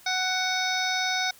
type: harmonic tone with a mistuned harmonic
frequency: 743 Hz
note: F#5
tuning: 7 cents sharp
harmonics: 1 / 2 / 3 / 5 / 6 / 7 / 8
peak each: -30 / -30 / -31 / -31 / -38 / -33 / -36 dBFS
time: 0.06-1.31 s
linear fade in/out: 5 ms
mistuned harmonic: 7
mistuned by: +17 cents
effects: white hiss -53 dBFS RMS until 1.39 s